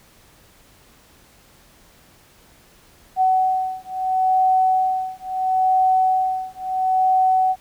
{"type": "beating tone pair", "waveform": "sine", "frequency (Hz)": [750, 750.74], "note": ["F#5", "F#5"], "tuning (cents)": [23, 25], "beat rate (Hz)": 0.74, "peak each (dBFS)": -19, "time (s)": [3.16, 7.56], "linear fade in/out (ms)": 50, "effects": ["pink hiss -52 dBFS RMS until 7.6 s"]}